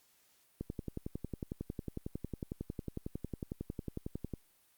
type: click train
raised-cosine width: 3 ms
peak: -25 dBFS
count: 42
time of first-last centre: 0.61-4.337 s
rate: 11 Hz
effects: white hiss -69 dBFS RMS until 4.77 s + Opus 48 kbps